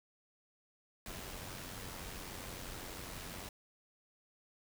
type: noise with amplitude modulation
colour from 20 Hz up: pink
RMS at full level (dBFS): -44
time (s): 1.06-3.49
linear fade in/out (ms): 2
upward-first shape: sine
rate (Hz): 92.2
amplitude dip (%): 45
effects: none